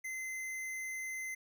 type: tone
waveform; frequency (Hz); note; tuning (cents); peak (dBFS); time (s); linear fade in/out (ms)
square; 2061; C7; -27; -39; 0.04-1.35; 10
effects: none